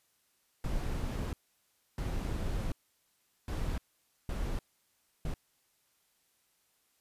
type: noise bursts at uneven times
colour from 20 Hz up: brown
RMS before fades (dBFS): -34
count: 5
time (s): 0.64-1.33 / 1.98-2.72 / 3.48-3.78 / 4.29-4.59 / 5.25-5.34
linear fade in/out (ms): 2
effects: white hiss -73 dBFS RMS until 7 s + resampled to 32000 Hz